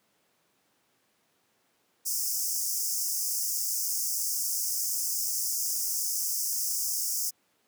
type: high-pass noise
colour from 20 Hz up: pink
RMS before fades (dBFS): -30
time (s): 2.05-7.31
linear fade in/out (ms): 20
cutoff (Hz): 5100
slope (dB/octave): 96
effects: pink hiss -70 dBFS RMS until 7.67 s + high-pass 200 Hz 12 dB/octave